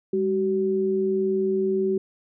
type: tone pair together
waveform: sine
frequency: 201.6 / 380 Hz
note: G3 / F#4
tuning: +49 / +46 cents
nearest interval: major seventh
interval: 1097 cents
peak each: -27 / -21 dBFS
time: 0.13-1.98 s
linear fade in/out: 5 ms
effects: none